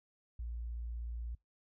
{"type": "tone", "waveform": "sine", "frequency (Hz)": 58.2, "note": "A#1", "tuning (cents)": -2, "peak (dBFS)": -38, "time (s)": [0.39, 1.35], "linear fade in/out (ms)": 5, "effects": ["noise-tail reverb RT60 0.2 s tail -26 dB re dry"]}